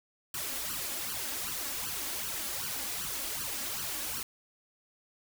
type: noise with flanger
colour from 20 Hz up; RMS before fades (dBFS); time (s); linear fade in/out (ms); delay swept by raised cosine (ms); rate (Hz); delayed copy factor
white; -36; 0.34-4.23; 2; 0.67 to 3.67; 2.6; +0.85
effects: none